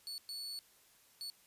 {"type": "tone bursts at uneven times", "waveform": "40% pulse", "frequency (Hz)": 4435, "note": "C#8", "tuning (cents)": 0, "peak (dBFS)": -40, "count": 3, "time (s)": [[0.07, 0.18], [0.29, 0.59], [1.21, 1.3]], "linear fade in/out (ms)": 0, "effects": ["white hiss -66 dBFS RMS until 1.46 s", "resampled to 32000 Hz"]}